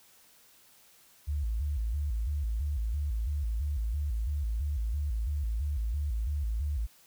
sine tone with vibrato, 63.6 Hz, C2, 48 cents flat, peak -28 dBFS, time 1.27-6.87 s, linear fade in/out 20 ms, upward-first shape square, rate 3 Hz, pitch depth 240 cents each way, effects white hiss -60 dBFS RMS until 7.06 s

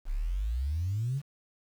sine exponential sweep, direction up, 31 to 147.7 Hz, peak -27 dBFS, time 0.05-1.22 s, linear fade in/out 50 ms, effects tanh soft clip ceiling -23 dBFS + 9-bit

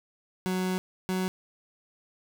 30% pulse tone pair in turn, 185 / 185.89 Hz, F#3 / F#3, 0 / +8 cents, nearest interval unison, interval 8 cents, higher second, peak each -24 / -24 dBFS, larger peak neither, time 0.46-0.78 / 1.09-1.28 s, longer first, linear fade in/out 0 ms, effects none

